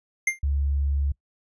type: tone with exponential decay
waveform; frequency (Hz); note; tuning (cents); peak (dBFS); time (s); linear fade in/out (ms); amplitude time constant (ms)
square; 2100; C7; +6; -17; 0.27-0.39; 5; 26
type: tone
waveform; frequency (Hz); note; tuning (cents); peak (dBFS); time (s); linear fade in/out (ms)
sine; 70.3; C#2; +25; -21; 0.43-1.12; 5
effects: noise-tail reverb RT60 0.1 s tail -24 dB re dry + resampled to 24000 Hz